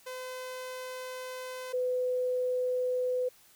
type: tone pair in turn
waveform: sawtooth / sine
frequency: 510 / 502.4 Hz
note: C5 / B4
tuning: -44 / +30 cents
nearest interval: unison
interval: 26 cents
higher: first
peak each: -34 / -27 dBFS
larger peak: second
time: 0.06-1.73 / 1.73-3.29 s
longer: first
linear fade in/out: 10 ms
effects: white hiss -60 dBFS RMS until 3.55 s